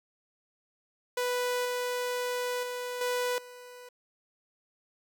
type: tone with level steps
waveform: sawtooth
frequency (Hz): 493.9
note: B4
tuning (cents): 0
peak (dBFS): -24 / -26 / -30 / -24 / -42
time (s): 1.17-3.89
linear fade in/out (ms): 5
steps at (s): 1.65 / 2.63 / 3.01 / 3.38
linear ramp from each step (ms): 2
effects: 10-bit